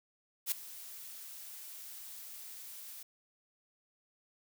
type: noise with ADSR envelope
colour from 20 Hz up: blue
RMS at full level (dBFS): -30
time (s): 0.46-3.03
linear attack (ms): 58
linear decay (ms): 4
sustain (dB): -18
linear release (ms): 5
effects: none